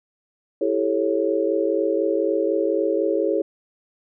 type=chord; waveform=sine; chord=A dominant seventh; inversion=second; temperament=just; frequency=330 / 396 / 440 / 550 Hz; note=E4 / G4 / A4 / C#5; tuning=+2 / +18 / 0 / -14 cents; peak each=-24 dBFS; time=0.61-3.42 s; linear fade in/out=5 ms; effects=none